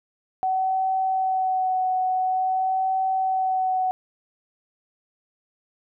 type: tone with vibrato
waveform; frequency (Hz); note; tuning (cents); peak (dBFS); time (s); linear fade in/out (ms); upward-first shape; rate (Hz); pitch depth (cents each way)
sine; 752; F#5; +28; -20; 0.43-3.91; 0; sine; 0.48; 19
effects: none